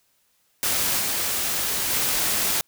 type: noise with level steps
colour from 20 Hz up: white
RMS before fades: -23 / -25 / -23 dBFS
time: 0.63-2.61 s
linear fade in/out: 0 ms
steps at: 0.99 / 1.9 s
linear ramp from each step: 10 ms
effects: white hiss -66 dBFS RMS until 2.67 s